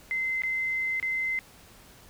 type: tone with dropouts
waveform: sine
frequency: 2066 Hz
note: C7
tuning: 22 cents flat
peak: -26 dBFS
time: 0.11-1.39 s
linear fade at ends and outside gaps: 0 ms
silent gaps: 0.42-0.435 / 0.999-1.027 s
effects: pink hiss -53 dBFS RMS until 2.09 s